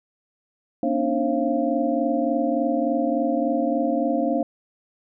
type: tone cluster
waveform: sine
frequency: 239 / 278.7 / 302.2 / 536 / 687 Hz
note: A#3 / C#4 / D4 / C5 / F5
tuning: +43 / +9 / +50 / +42 / -29 cents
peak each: -26 dBFS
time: 0.83-4.43 s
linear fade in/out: 2 ms
effects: none